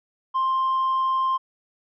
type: tone with tanh clipping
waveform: triangle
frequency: 1052 Hz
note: C6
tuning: 9 cents sharp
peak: -20 dBFS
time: 0.34-1.38 s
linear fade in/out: 20 ms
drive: 6 dB
effects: none